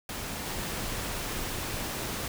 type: noise with level steps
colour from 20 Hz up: pink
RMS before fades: -36 / -34 dBFS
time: 0.09-2.28 s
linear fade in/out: 2 ms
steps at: 0.45 s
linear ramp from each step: 20 ms
effects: none